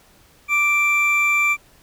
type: tone pair together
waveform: triangle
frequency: 1175 / 2350 Hz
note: D6 / D7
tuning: +1 / +1 cents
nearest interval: octave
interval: 1200 cents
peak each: -22 / -14 dBFS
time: 0.48-1.57 s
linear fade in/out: 50 ms
effects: pink hiss -53 dBFS RMS until 1.82 s